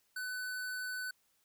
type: tone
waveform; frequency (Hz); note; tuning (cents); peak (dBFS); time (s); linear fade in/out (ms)
square; 1502; F#6; +26; -38; 0.16-1.11; 5
effects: white hiss -74 dBFS RMS until 1.44 s